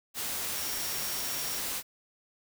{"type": "tone in noise", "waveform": "sine", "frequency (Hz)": 5588, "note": "F8", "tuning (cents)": 0, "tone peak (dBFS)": -40, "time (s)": [0.53, 1.63], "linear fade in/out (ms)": 50, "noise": "white", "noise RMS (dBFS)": -34, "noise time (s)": [0.14, 1.83], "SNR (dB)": -9, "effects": []}